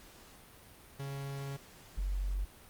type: tone pair in turn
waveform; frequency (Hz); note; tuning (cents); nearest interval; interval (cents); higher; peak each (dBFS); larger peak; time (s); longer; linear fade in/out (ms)
45% pulse / sine; 138.59 / 46.85; C#3 / F#1; 0 / +22; octave + perfect fifth; 1878; first; -38 / -31; second; 0.99-1.57 / 1.97-2.45; first; 10
effects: pink hiss -56 dBFS RMS until 2.69 s + Opus 48 kbps